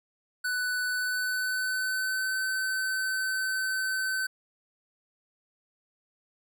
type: tone with pitch glide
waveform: square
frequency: 1492 to 1528.6 Hz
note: F#6 to G6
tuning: +14 to -44 cents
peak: -28 dBFS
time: 0.44-4.27 s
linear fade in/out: 10 ms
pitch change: +42 cents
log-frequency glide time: 0.85-2.39 s
effects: none